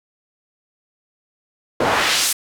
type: noise with band-pass filter sweep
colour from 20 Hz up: pink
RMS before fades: -18 dBFS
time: 1.8-2.33 s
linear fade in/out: 5 ms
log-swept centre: 520 to 10000 Hz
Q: 0.88
effects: none